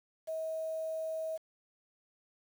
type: tone with quantisation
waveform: sine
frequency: 640 Hz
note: D#5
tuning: 49 cents sharp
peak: -34 dBFS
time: 0.27-1.38 s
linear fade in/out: 20 ms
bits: 9
effects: none